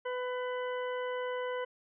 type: harmonic tone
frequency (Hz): 499.8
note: B4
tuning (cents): +21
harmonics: 1 / 2 / 3 / 4 / 6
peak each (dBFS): -34 / -40 / -44 / -46 / -50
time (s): 0.05-1.65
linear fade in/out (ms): 10
effects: none